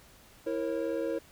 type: chord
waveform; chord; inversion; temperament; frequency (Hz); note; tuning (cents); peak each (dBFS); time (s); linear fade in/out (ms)
triangle; A# diminished; second; equal with one note detuned; 329.6 / 466.2 / 544.5; E4 / A#4 / C#5; 0 / 0 / -31; -32; 0.46-1.19; 10
effects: pink hiss -57 dBFS RMS until 1.31 s